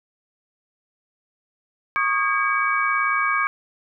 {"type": "tone cluster", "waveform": "sine", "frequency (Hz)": [1108, 1226, 1625, 2270], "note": ["C#6", "D#6", "G#6", "C#7"], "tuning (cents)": [-1, -26, -38, 41], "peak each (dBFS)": -24, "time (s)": [1.96, 3.47], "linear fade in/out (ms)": 0, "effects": []}